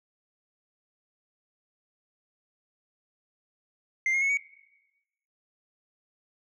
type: tone with pitch steps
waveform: sine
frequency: 2093 / 2143 / 2195 / 2247 Hz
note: C7 / C7 / C#7 / C#7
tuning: 0 / +41 / -18 / +23 cents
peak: -20 dBFS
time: 4.06-4.372 s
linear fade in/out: 2 ms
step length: 78 ms
effects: noise-tail reverb RT60 1.0 s tail -21 dB re dry + tanh soft clip ceiling -22 dBFS